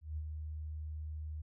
sine tone with ADSR envelope, 77 Hz, D#2, 17 cents flat, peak -35 dBFS, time 0.01-1.42 s, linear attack 160 ms, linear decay 55 ms, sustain -4 dB, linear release 9 ms, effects none

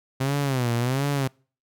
sawtooth tone with vibrato, 129.8 Hz, C3, 13 cents flat, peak -18 dBFS, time 0.2-1.28 s, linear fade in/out 10 ms, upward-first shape sine, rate 1.4 Hz, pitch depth 170 cents each way, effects noise-tail reverb RT60 0.4 s tail -26 dB re dry

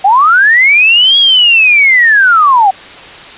sine linear two-way sweep, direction up then down, 740 to 3333 to 740 Hz, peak -3 dBFS, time 0.04-2.71 s, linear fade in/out 10 ms, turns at 1.18 s, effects white hiss -30 dBFS RMS until 3.37 s + resampled to 8000 Hz

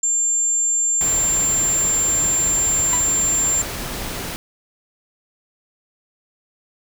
sine tone, 7320 Hz, A#8, 32 cents flat, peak -16 dBFS, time 0.03-3.62 s, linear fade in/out 5 ms
pink noise, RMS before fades -28 dBFS, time 1.01-4.36 s, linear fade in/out 0 ms
40% pulse tone with exponential decay, 987 Hz, B5, 1 cent flat, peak -19 dBFS, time 2.93-3.08 s, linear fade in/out 1 ms, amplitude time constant 31 ms
effects none

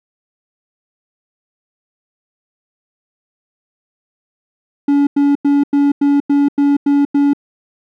triangle tone bursts, 284.3 Hz, C#4, 44 cents sharp, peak -7 dBFS, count 9, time 4.88-7.334 s, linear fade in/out 5 ms, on 190 ms, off 93 ms, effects none

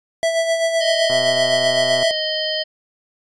square tone with tremolo, 659.3 Hz, E5, in tune, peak -15 dBFS, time 0.23-2.11 s, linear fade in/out 0 ms, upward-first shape sine, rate 7.8 Hz, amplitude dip 50%
harmonic tone, 622.3 Hz, D#5, in tune, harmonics 1 / 3 / 5 / 7 / 8, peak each -24 / -29 / -24 / -28 / -27 dBFS, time 0.8-2.64 s, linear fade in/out 20 ms
click train, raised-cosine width 1 ms, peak -16 dBFS, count 119, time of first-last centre 1.1-2.029 s, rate 127 Hz
effects resampled to 22050 Hz

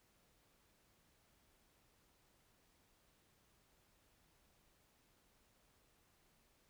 silence, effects pink hiss -74 dBFS RMS until 6.69 s

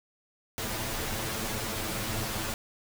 pink noise with comb filter, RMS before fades -33 dBFS, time 0.58-2.54 s, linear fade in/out 0 ms, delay 9.1 ms, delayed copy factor +0.8, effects none

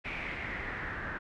pink noise with low-pass filter sweep, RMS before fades -38 dBFS, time 0.04-1.19 s, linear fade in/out 20 ms, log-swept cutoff 2400 to 1600 Hz, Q 5.7, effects none

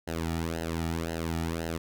sawtooth tone with flanger, 82.41 Hz, E2, in tune, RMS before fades -32 dBFS, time 0.07-1.78 s, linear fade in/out 10 ms, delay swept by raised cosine 0.85 to 1.95 ms, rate 1.9 Hz, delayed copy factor -0.85, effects none

